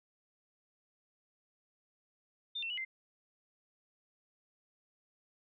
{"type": "tone with pitch steps", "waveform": "sine", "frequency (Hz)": [3605, 2701, 2930, 2083], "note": ["A7", "E7", "F#7", "C7"], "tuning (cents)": [41, 42, -18, -8], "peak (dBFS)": -36, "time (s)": [2.55, 2.85], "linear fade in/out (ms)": 10, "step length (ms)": 75, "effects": []}